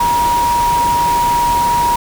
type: tone in noise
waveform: sine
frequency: 952 Hz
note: A#5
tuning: 36 cents sharp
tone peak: -11 dBFS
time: 0-1.96 s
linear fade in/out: 5 ms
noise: pink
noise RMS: -23 dBFS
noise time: 0-1.96 s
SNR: +9 dB
effects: none